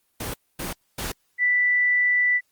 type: noise bursts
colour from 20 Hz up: pink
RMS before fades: -30 dBFS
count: 3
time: 0.2-1.12 s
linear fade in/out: 5 ms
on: 140 ms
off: 250 ms
type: tone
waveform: sine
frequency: 1975.5 Hz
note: B6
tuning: in tune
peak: -17 dBFS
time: 1.38-2.41 s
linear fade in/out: 50 ms
effects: white hiss -69 dBFS RMS until 2.51 s + Opus 24 kbps